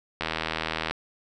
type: click train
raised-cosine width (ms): 0.3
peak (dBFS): -11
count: 57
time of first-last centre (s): 0.21-0.91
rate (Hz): 80
effects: none